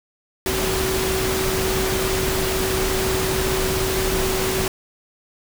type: tone in noise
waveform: sine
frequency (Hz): 378.5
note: F#4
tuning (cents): +39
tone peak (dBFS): -23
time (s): 0.46-4.68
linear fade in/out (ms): 2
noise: pink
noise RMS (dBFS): -23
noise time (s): 0.46-4.68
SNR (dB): -3
effects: none